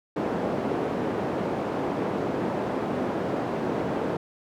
white band-pass noise, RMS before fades -28 dBFS, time 0.16-4.17 s, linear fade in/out 5 ms, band 170 to 520 Hz, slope 12 dB/octave, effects none

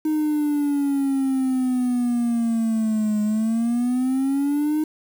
triangle exponential two-way sweep, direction down then up, 311.1 to 210 to 311.1 Hz, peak -16 dBFS, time 0.05-4.84 s, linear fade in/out 5 ms, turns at 3.22 s, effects tanh soft clip ceiling -12 dBFS + 7-bit

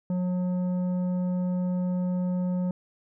triangle tone with tanh clipping, 180.8 Hz, F#3, 40 cents flat, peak -26 dBFS, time 0.1-2.71 s, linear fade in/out 2 ms, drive 13 dB, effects none

